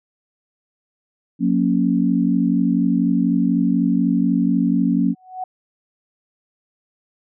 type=chord; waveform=sine; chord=F# major; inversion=none; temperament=equal with one note detuned; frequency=180.88 / 233.1 / 277.2 Hz; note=F#3 / A#3 / C#4; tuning=-39 / 0 / 0 cents; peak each=-19 dBFS; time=1.39-5.15 s; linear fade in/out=50 ms
type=tone with exponential growth; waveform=sine; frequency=743 Hz; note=F#5; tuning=7 cents sharp; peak=-21 dBFS; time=5.13-5.44 s; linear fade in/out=5 ms; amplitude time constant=67 ms
effects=none